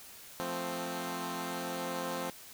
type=chord; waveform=10% pulse; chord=F major; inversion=none; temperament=equal; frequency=174.61 / 220 / 261.6 Hz; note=F3 / A3 / C4; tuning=0 / 0 / 0 cents; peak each=-31 / -35 / -30 dBFS; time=0.4-2.3 s; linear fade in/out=0 ms; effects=white hiss -51 dBFS RMS until 2.53 s